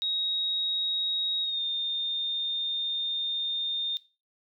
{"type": "tone with pitch glide", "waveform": "sine", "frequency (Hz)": [3784, 3638], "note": ["A#7", "A#7"], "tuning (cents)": [25, -43], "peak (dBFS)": -27, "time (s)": [0.02, 3.97], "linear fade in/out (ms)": 0, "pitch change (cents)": -68, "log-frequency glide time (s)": [1.42, 1.61], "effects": ["noise-tail reverb RT60 0.3 s tail -17 dB re dry"]}